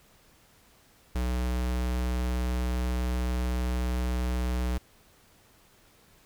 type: tone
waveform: square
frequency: 61.74 Hz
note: B1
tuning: in tune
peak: -27 dBFS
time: 1.15-4.78 s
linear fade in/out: 5 ms
effects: pink hiss -60 dBFS RMS until 6.25 s